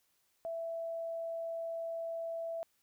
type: tone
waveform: sine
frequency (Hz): 663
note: E5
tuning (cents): +10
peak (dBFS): -36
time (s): 0.45-2.63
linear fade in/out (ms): 0
effects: white hiss -75 dBFS RMS until 2.82 s